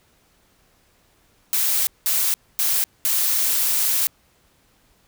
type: noise bursts at uneven times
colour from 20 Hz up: blue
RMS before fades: -20 dBFS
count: 4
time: 1.53-1.87 / 2.06-2.34 / 2.59-2.84 / 3.05-4.07 s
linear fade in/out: 0 ms
effects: pink hiss -60 dBFS RMS until 5.07 s